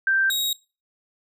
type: tone pair in turn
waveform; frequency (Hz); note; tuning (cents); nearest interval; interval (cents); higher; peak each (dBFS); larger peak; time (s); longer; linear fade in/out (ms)
sine / sawtooth; 1568 / 3792; G6 / A#7; 0 / +29; octave + minor third; 1529; second; -17 / -19; first; 0.07-0.3 / 0.3-0.53; neither; 2
effects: noise-tail reverb RT60 0.3 s tail -21 dB re dry